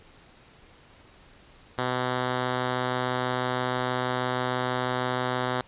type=tone; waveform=5% pulse; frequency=126.2 Hz; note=B2; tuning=38 cents sharp; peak=-14 dBFS; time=1.78-5.61 s; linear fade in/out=2 ms; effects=pink hiss -54 dBFS RMS until 5.67 s + resampled to 8000 Hz